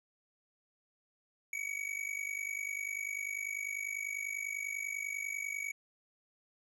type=tone with amplitude modulation; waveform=square; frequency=2262 Hz; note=C#7; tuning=34 cents sharp; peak=-33 dBFS; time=1.53-5.72 s; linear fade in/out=2 ms; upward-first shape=sine; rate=50.1 Hz; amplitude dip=85%; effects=low-pass 11000 Hz 12 dB/octave